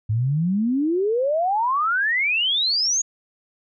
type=exponential sweep; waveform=sine; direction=up; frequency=103.1 to 6800 Hz; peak=-18 dBFS; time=0.09-3.02 s; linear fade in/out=10 ms; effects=none